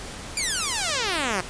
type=exponential sweep; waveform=5% pulse; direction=down; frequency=2439 to 174.61 Hz; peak=-12 dBFS; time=0.37-1.41 s; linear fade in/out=2 ms; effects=pink hiss -37 dBFS RMS until 1.49 s + resampled to 22050 Hz